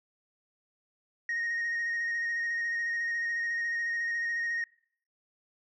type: tone with vibrato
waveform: sine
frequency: 1864.7 Hz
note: A#6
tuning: in tune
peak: -27 dBFS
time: 1.29-4.64 s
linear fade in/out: 2 ms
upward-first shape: square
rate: 14 Hz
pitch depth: 13 cents each way
effects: noise-tail reverb RT60 0.6 s tail -26 dB re dry + tanh soft clip ceiling -27 dBFS